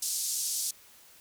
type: band-pass noise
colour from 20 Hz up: pink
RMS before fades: -32 dBFS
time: 0.02-0.71 s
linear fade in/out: 5 ms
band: 5200 to 12000 Hz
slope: 24 dB/octave
effects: white hiss -56 dBFS RMS until 1.2 s